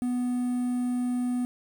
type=tone with quantisation; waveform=triangle; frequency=246.9 Hz; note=B3; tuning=in tune; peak=-23 dBFS; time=0.02-1.45 s; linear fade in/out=0 ms; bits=8; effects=none